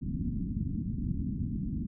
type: low-pass noise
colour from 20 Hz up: white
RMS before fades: -33 dBFS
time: 0.01-1.87 s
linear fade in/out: 20 ms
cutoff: 260 Hz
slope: 48 dB/octave
effects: none